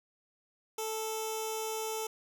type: tone with notch filter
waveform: 10% pulse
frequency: 440 Hz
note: A4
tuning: in tune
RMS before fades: -36 dBFS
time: 0.78-2.07 s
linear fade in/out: 5 ms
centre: 1800 Hz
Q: 0.56
effects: none